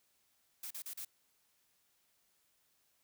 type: noise bursts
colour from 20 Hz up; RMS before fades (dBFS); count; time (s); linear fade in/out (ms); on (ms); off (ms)
blue; -44; 4; 0.63-1.049; 5; 77; 37
effects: white hiss -75 dBFS RMS until 3.03 s